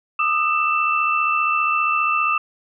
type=tone cluster; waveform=sine; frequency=1212 / 1287 / 2664 Hz; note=D#6 / E6 / E7; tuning=-46 / -42 / +18 cents; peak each=-19 / -25 / -21 dBFS; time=0.19-2.38 s; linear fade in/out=5 ms; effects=none